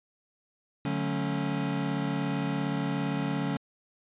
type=chord; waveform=square; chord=D major seventh; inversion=none; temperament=equal with one note detuned; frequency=146.83 / 184.25 / 220 / 277.2 Hz; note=D3 / F#3 / A3 / C#4; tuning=0 / -7 / 0 / 0 cents; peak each=-33 / -35 / -37 / -33 dBFS; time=0.85-3.57 s; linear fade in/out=2 ms; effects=resampled to 8000 Hz